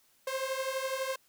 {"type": "beating tone pair", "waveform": "sawtooth", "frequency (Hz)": [523.3, 535.3], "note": ["C5", "C5"], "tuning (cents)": [0, 39], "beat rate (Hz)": 12, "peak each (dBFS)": -31, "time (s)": [0.27, 1.16], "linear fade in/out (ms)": 5, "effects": ["white hiss -67 dBFS RMS until 1.28 s"]}